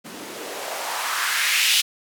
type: noise with band-pass filter sweep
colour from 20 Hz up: blue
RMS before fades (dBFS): -24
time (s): 0.04-1.82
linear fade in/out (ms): 20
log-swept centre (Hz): 220 to 3300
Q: 2.1
effects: none